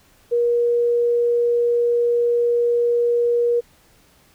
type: tone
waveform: sine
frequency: 476.1 Hz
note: A#4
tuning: 37 cents sharp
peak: -15 dBFS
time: 0.31-3.61 s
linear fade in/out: 20 ms
effects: pink hiss -55 dBFS RMS until 4.34 s